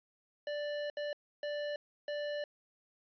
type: tone bursts at uneven times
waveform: square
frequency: 587.3 Hz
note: D5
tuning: in tune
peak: -36 dBFS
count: 4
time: 0.47-0.9 / 0.97-1.13 / 1.43-1.76 / 2.08-2.44 s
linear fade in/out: 2 ms
effects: resampled to 11025 Hz + 12-bit